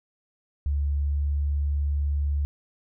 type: tone with pitch glide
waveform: sine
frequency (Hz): 71.6 to 72.01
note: D2 to D2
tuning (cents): -43 to -33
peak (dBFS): -22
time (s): 0.66-2.45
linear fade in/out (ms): 0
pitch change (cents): +10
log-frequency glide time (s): 1-1.2
effects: none